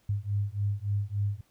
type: beating tone pair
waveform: sine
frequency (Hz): 100 / 103.5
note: G2 / G#2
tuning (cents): +35 / -5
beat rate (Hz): 3.5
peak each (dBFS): -30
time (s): 0.09-1.41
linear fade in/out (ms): 5
effects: pink hiss -68 dBFS RMS until 1.5 s